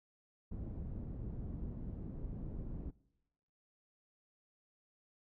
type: low-pass noise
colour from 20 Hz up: pink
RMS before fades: -43 dBFS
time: 0.51-2.91 s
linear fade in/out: 10 ms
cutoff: 240 Hz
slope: 12 dB/octave
effects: noise-tail reverb RT60 0.9 s tail -22 dB re dry